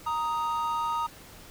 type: tone pair together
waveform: triangle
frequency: 932.3 / 1247.6 Hz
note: A#5 / D#6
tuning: 0 / +4 cents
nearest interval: perfect fourth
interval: 504 cents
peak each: -27 / -28 dBFS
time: 0.06-1.07 s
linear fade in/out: 10 ms
effects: pink hiss -49 dBFS RMS until 1.5 s